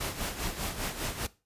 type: noise with tremolo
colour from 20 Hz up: pink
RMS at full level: -32 dBFS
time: 0-1.27 s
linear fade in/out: 10 ms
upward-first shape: sine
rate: 5 Hz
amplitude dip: 65%
effects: noise-tail reverb RT60 0.3 s tail -19 dB re dry + resampled to 32000 Hz